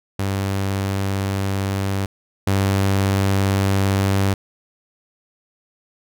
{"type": "tone pair in turn", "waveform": "sawtooth", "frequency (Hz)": [97.7, 97.7], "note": ["G2", "G2"], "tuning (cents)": [-5, -5], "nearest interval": "unison", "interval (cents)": 0, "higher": "neither", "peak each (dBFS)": [-16, -12], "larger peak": "second", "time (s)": [[0.19, 2.06], [2.47, 4.34]], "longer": "neither", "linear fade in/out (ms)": 5, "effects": []}